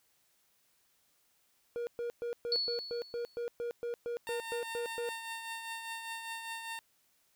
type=tone bursts; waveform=triangle; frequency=474.8 Hz; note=A#4; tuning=32 cents sharp; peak=-32 dBFS; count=15; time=1.76-5.09 s; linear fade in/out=0 ms; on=110 ms; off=120 ms
type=tone with exponential decay; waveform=sine; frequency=4408 Hz; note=C#8; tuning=11 cents flat; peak=-27 dBFS; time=2.52-3.44 s; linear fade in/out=1 ms; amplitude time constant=200 ms
type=tone with tremolo; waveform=15% pulse; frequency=910 Hz; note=A#5; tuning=42 cents flat; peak=-31 dBFS; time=4.27-6.79 s; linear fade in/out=0 ms; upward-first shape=triangle; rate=5 Hz; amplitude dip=50%
effects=white hiss -72 dBFS RMS until 7.35 s